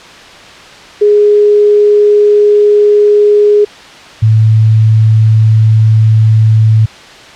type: tone pair in turn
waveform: sine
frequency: 415.3 / 110 Hz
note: G#4 / A2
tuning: 0 / 0 cents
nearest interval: octave + major seventh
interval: 2300 cents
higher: first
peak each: -3 dBFS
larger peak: neither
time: 1.01-3.65 / 4.22-6.86 s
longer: neither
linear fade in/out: 10 ms
effects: white hiss -32 dBFS RMS until 7.35 s + low-pass 4000 Hz 12 dB/octave